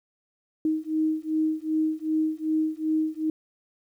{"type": "beating tone pair", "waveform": "sine", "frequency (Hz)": [312.3, 314.9], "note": ["D#4", "D#4"], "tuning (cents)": [7, 21], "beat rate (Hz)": 2.6, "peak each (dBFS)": -26, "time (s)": [0.65, 3.3], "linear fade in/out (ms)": 2, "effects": ["10-bit"]}